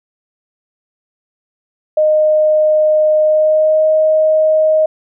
sine tone with pitch glide, 616 to 625 Hz, D#5 to D#5, -17 to +8 cents, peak -8 dBFS, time 1.97-4.86 s, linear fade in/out 5 ms, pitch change +25 cents, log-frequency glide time 3.22-3.86 s, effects none

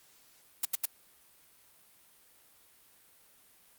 blue noise bursts, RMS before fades -28 dBFS, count 3, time 0.63-0.856 s, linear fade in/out 5 ms, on 22 ms, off 80 ms, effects white hiss -62 dBFS RMS until 3.78 s + Opus 48 kbps

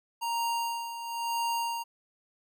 square tone with tremolo, 932.3 Hz, A#5, in tune, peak -28 dBFS, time 0.21-1.84 s, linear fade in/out 20 ms, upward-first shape sine, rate 0.99 Hz, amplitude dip 65%, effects none

